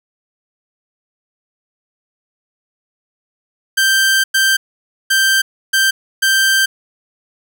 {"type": "tone bursts at uneven times", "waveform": "sawtooth", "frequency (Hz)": 1568, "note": "G6", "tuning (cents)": 0, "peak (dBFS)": -7, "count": 5, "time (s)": [[3.77, 4.24], [4.34, 4.57], [5.1, 5.42], [5.73, 5.91], [6.22, 6.66]], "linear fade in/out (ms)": 10, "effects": []}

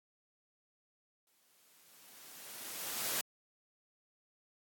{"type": "noise with exponential growth", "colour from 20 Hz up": "white", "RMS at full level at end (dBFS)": -34, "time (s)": [1.27, 3.21], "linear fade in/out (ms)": 1, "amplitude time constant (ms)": 420, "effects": ["high-pass 150 Hz 12 dB/octave", "AAC 64 kbps"]}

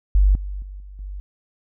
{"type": "tone with level steps", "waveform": "sine", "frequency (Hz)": 48.55, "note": "G1", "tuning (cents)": -16, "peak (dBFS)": [-11, -26, -32, -36, -29], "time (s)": [0.15, 1.2], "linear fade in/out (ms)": 0, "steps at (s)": [0.35, 0.62, 0.8, 0.99], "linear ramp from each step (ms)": 2, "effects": []}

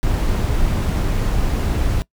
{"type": "noise with dropouts", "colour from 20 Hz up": "brown", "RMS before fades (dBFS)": -18, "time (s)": [0.03, 2.02], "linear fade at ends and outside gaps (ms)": 0, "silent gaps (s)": [1.078, 1.082], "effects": ["noise-tail reverb RT60 0.1 s tail -22 dB re dry"]}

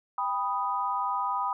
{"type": "chord", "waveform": "sine", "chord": "G augmented", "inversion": "none", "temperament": "equal with one note detuned", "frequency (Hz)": [794.5, 987.8, 1244.5], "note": ["G5", "B5", "D#6"], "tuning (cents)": [23, 0, 0], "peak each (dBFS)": [-33, -29, -31], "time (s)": [0.18, 1.53], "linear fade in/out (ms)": 2, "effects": []}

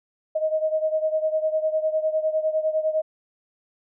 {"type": "beating tone pair", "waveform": "sine", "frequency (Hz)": [624, 633.9], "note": ["D#5", "D#5"], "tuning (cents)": [5, 32], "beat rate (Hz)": 9.9, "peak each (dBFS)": [-22, -26], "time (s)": [0.35, 3.02], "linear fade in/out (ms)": 10, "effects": []}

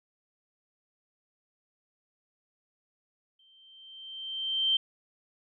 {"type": "tone with exponential growth", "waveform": "sine", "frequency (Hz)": 3130, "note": "G7", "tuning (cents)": -3, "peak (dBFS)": -21, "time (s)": [3.39, 4.77], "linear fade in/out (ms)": 5, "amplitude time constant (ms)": 300, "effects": []}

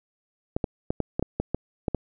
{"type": "clicks", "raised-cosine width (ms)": 2, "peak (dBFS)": -11, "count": 10, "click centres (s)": [0.565, 0.642, 0.905, 1.003, 1.195, 1.226, 1.4, 1.546, 1.882, 1.947], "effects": []}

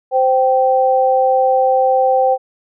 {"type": "tone pair together", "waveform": "sine", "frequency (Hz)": [520, 778.3], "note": ["C5", "G5"], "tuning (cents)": [-11, -13], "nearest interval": "perfect fifth", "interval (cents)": 698, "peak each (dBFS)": -13, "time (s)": [0.11, 2.38], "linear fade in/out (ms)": 50, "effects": []}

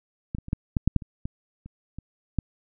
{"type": "clicks", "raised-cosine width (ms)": 5, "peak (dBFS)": [-17, -23, -26, -11, -10, -6, -7, -26, -18, -29, -24, -11], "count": 12, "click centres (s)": [0.349, 0.385, 0.484, 0.531, 0.768, 0.876, 0.963, 1.022, 1.255, 1.66, 1.986, 2.387], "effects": []}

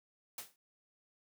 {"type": "noise with exponential decay", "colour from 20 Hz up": "white", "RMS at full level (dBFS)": -40, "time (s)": [0.38, 0.56], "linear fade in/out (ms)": 2, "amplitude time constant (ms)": 38, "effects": ["high-pass 100 Hz 12 dB/octave"]}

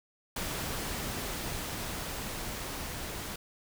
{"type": "noise with level ramp", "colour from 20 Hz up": "pink", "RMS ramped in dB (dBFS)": [-35, -39], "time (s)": [0.36, 3.36], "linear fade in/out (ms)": 5, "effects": []}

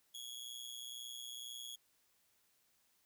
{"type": "tone with amplitude modulation", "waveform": "sawtooth", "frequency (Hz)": 3333, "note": "G#7", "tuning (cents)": 5, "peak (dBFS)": -39, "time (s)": [0.14, 1.76], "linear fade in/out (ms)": 10, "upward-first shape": "sine", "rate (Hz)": 122, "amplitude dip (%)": 80, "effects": ["white hiss -75 dBFS RMS until 3.05 s"]}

